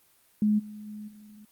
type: tone with level steps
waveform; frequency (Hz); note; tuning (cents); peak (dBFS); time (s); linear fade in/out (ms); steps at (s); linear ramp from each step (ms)
sine; 211; G#3; +28; -20 / -39 / -37 / -47; 0.42-1.45; 2; 0.58 / 0.86 / 1.07; 20
effects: white hiss -63 dBFS RMS until 1.51 s + Opus 32 kbps